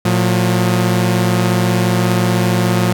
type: tone pair together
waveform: sawtooth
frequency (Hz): 114 / 179.35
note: A#2 / F3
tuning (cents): -38 / +46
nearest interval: minor sixth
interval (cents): 784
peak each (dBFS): -11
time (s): 0.05-2.93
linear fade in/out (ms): 5
effects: none